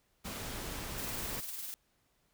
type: noise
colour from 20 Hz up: pink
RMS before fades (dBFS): -41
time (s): 0.24-1.41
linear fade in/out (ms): 20
type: noise with tremolo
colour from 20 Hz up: blue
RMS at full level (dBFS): -40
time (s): 0.98-1.74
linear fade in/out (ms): 0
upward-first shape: sine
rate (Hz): 20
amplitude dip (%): 40
effects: pink hiss -74 dBFS RMS until 2.33 s